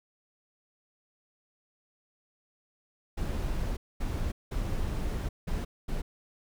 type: noise bursts at uneven times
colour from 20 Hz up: brown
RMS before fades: -31 dBFS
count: 5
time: 3.17-3.77 / 4-4.32 / 4.51-5.29 / 5.47-5.65 / 5.88-6.02 s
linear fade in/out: 10 ms
effects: none